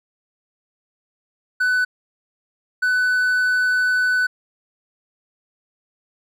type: tone bursts at uneven times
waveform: triangle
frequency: 1498 Hz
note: F#6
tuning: 21 cents sharp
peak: -14 dBFS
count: 2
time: 1.6-1.85 / 2.82-4.27 s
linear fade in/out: 10 ms
effects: none